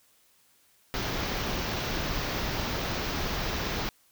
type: band-stop noise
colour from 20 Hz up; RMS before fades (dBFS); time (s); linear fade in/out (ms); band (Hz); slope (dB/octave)
pink; -31; 0.94-3.89; 0; 6100 to 15000; 48
effects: white hiss -64 dBFS RMS until 4.11 s